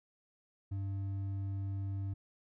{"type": "tone with hard clipping", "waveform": "triangle", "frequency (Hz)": 98, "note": "G2", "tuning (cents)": 0, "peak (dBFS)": -36, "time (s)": [0.71, 2.14], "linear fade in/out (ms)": 10, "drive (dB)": 8, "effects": []}